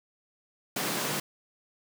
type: high-pass noise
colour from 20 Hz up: pink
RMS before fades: -31 dBFS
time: 0.76-1.2 s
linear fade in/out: 5 ms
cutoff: 140 Hz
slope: 48 dB/octave
effects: none